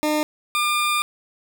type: tone pair in turn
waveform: 20% pulse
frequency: 303.3 / 1202 Hz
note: D#4 / D6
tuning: -44 / +40 cents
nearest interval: 2 octaves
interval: 2384 cents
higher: second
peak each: -14 dBFS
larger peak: neither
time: 0.03-0.23 / 0.55-1.02 s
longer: second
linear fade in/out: 0 ms
effects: none